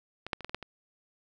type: clicks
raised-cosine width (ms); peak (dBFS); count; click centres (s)
0.3; -22 / -13 / -27 / -21 / -26 / -15 / -25; 7; 0.266 / 0.332 / 0.407 / 0.446 / 0.495 / 0.546 / 0.627
effects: none